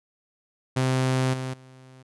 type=tone with level steps; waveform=sawtooth; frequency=130 Hz; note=C3; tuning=11 cents flat; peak=-17 / -25 / -43 dBFS; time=0.76-2.03 s; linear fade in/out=10 ms; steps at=1.33 / 1.53 s; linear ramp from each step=10 ms; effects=resampled to 24000 Hz